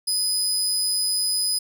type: tone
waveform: 25% pulse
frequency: 4998 Hz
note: D#8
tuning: 7 cents sharp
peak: -16 dBFS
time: 0.07-1.59 s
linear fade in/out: 10 ms
effects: none